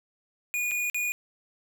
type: tone with dropouts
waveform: square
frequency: 2449 Hz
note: D#7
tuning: 28 cents flat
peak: -27 dBFS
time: 0.54-1.12 s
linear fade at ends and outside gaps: 0 ms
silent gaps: 0.711-0.716 / 0.899-0.945 s
effects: 10-bit